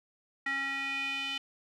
square tone with band-pass filter sweep, 273.5 Hz, C#4, 23 cents flat, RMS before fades -34 dBFS, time 0.46-1.38 s, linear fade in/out 5 ms, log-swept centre 1900 to 2900 Hz, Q 5.3, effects none

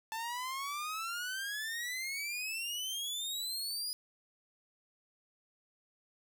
sawtooth exponential sweep, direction up, 880 to 4976 Hz, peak -33 dBFS, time 0.12-3.93 s, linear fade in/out 0 ms, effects none

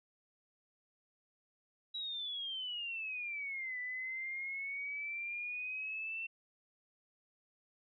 sine exponential two-way sweep, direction down then up, 3900 to 1980 to 2698 Hz, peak -38 dBFS, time 1.94-6.27 s, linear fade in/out 10 ms, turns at 3.79 s, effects none

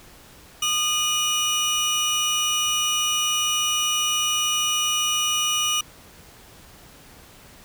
25% pulse tone pair together, 1228.5 / 2930 Hz, D#6 / F#7, -22 / -18 cents, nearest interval octave + minor third, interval 1504 cents, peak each -23 / -18 dBFS, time 0.62-5.81 s, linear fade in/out 5 ms, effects pink hiss -48 dBFS RMS until 7.64 s

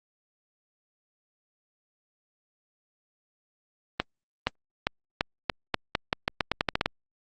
accelerating click train, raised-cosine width 0.3 ms, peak -7 dBFS, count 16, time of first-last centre 4-6.86 s, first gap 470 ms, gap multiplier 0.85, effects Opus 24 kbps

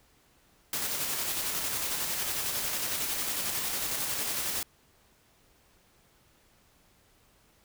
white noise with tremolo, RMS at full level -31 dBFS, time 0.73-4.63 s, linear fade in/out 2 ms, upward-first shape square, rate 11 Hz, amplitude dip 25%, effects pink hiss -64 dBFS RMS until 7.64 s

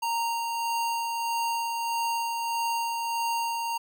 square tone with tremolo, 927 Hz, A#5, 10 cents flat, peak -26 dBFS, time 0.02-3.78 s, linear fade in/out 10 ms, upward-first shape sine, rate 1.6 Hz, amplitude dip 30%, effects none

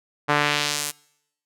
sawtooth tone with band-pass filter sweep, 146.9 Hz, D3, 1 cent sharp, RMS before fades -23 dBFS, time 0.28-0.92 s, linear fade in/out 20 ms, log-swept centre 1200 to 11000 Hz, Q 1, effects noise-tail reverb RT60 0.8 s tail -24 dB re dry

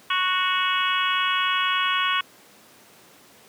harmonic tone with a mistuned harmonic, 369.7 Hz, F#4, 1 cent flat, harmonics 3 / 4 / 5 / 6 / 7 / 8 / 9, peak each -24 / -27 / -32 / -31 / -30 / -28 / -30 dBFS, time 0.1-2.21 s, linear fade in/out 5 ms, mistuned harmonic 8, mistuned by -23 cents, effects pink hiss -51 dBFS RMS until 3.48 s + high-pass 200 Hz 12 dB/octave

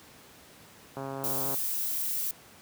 click train, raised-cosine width 1 ms, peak -23 dBFS, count 79, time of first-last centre 0.97-1.544 s, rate 136 Hz
violet noise, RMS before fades -31 dBFS, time 1.24-2.31 s, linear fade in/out 0 ms
effects pink hiss -53 dBFS RMS until 2.61 s + high-pass 100 Hz 12 dB/octave

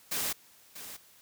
white noise with echo, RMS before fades -32 dBFS, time 0.11-0.33 s, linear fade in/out 10 ms, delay 640 ms, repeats 1, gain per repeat -12 dB, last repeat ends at 0.97 s, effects white hiss -59 dBFS RMS until 1.21 s + high-pass 60 Hz 12 dB/octave

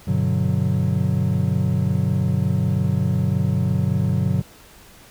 triangle chord, G major seventh, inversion none, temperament equal, 98 / 123.47 / 146.83 / 185 Hz, G2 / B2 / D3 / F#3, 0 / 0 / 0 / 0 cents, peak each -21 dBFS, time 0.07-4.42 s, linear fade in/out 10 ms, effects pink hiss -47 dBFS RMS until 5.1 s

